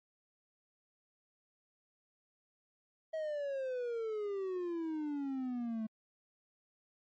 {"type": "exponential sweep", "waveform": "triangle", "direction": "down", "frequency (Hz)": [644, 216.3], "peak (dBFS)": -33, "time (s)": [3.13, 5.87], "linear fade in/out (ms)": 10, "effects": ["MP3 32 kbps"]}